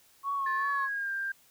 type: tone with vibrato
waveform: sine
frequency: 1096 Hz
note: C#6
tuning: 20 cents flat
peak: -28 dBFS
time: 0.23-0.89 s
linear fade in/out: 50 ms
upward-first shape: sine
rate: 2.6 Hz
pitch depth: 41 cents each way
type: tone with pitch glide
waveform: sine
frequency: 1743 to 1589.1 Hz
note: A6 to G6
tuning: -17 to +23 cents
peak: -30 dBFS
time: 0.46-1.32 s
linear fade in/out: 5 ms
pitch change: -160 cents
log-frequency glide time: 0.61-1.11 s
effects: tanh soft clip ceiling -20 dBFS + white hiss -62 dBFS RMS until 1.5 s